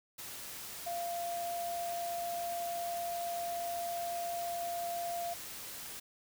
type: tone in noise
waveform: sine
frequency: 691 Hz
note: F5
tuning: 19 cents flat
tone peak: -35 dBFS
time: 0.86-5.34 s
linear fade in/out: 10 ms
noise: white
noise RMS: -45 dBFS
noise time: 0.18-6 s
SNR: +7 dB
effects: none